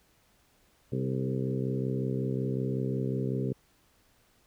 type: harmonic tone with a mistuned harmonic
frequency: 65.41 Hz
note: C2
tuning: in tune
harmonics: 2 / 3 / 4 / 5 / 6 / 7 / 8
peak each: -31 / -35 / -36 / -42 / -36 / -39 / -45 dBFS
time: 0.92-3.53 s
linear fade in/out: 5 ms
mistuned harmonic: 7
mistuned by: -16 cents
effects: pink hiss -66 dBFS RMS until 4.46 s